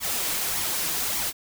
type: noise with flanger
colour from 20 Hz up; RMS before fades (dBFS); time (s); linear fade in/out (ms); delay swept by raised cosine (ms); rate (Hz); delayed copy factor
white; -27; 0-1.33; 50; 0.89 to 6.29; 1.7; +0.55
effects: none